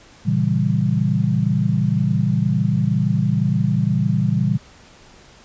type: chord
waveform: sine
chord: A# diminished seventh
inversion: none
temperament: equal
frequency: 116.54 / 138.59 / 164.81 / 196 Hz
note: A#2 / C#3 / E3 / G3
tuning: 0 / 0 / 0 / 0 cents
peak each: -21 dBFS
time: 0.25-4.58 s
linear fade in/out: 20 ms
effects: pink hiss -47 dBFS RMS until 5.44 s + resampled to 16000 Hz